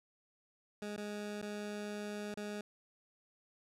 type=tone with dropouts; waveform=20% pulse; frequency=207.7 Hz; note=G#3; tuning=in tune; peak=-35 dBFS; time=0.82-2.61 s; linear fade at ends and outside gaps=2 ms; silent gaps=0.964-0.978 / 1.415-1.426 / 2.342-2.373 s; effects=low-pass 10000 Hz 12 dB/octave